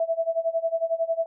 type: tone with tremolo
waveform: sine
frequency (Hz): 659.3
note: E5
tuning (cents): 0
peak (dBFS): -19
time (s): 0-1.26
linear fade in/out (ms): 2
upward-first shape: sine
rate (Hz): 11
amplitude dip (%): 90
effects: none